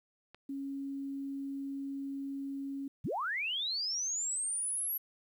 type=click; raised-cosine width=0.3 ms; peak=-34 dBFS; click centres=0.346 s
type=tone; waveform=sine; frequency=275.5 Hz; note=C#4; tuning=11 cents flat; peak=-36 dBFS; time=0.49-2.88 s; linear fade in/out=5 ms
type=linear sweep; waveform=sine; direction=up; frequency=73.42 to 11800 Hz; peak=-32 dBFS; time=3.04-4.98 s; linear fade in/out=10 ms
effects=11-bit